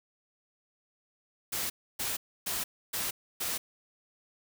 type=noise bursts; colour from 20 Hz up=white; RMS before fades=-33 dBFS; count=5; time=1.52-3.58 s; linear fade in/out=10 ms; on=180 ms; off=290 ms; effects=none